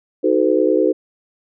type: chord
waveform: sine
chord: D# diminished seventh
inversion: none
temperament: equal with one note detuned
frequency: 311.1 / 370 / 440 / 509.8 Hz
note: D#4 / F#4 / A4 / C5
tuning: 0 / 0 / 0 / -45 cents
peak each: -18 dBFS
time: 0.23-0.93 s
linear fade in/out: 20 ms
effects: none